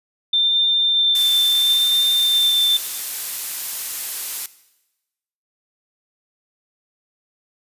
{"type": "tone with vibrato", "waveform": "sine", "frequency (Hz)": 3574, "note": "A7", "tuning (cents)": 26, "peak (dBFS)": -14, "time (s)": [0.33, 2.77], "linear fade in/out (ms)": 5, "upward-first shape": "sine", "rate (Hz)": 0.73, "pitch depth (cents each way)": 10}
{"type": "noise", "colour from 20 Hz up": "blue", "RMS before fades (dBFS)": -25, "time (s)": [1.15, 4.46], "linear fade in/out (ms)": 2}
{"effects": ["noise-tail reverb RT60 1.0 s tail -17 dB re dry", "resampled to 32000 Hz"]}